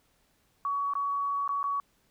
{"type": "tone with dropouts", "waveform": "sine", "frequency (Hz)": 1127, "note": "C#6", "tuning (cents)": 28, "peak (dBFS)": -27, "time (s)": [0.65, 1.8], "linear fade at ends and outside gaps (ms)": 1, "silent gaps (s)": [[0.936, 0.953], [1.478, 1.491], [1.63, 1.64]], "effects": ["pink hiss -69 dBFS RMS until 2.1 s"]}